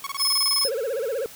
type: tone bursts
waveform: sawtooth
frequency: 1108.7 Hz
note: C#6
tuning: in tune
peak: -24 dBFS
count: 12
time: 0.04-0.639 s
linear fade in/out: 2 ms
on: 27 ms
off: 25 ms
type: tone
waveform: sawtooth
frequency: 5180 Hz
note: E8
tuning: 31 cents flat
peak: -17 dBFS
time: 0.17-0.7 s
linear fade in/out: 50 ms
type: tone with vibrato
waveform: triangle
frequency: 493.9 Hz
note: B4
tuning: in tune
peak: -22 dBFS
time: 0.65-1.26 s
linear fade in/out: 0 ms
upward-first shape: sine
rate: 16 Hz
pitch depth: 220 cents each way
effects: white hiss -44 dBFS RMS until 1.35 s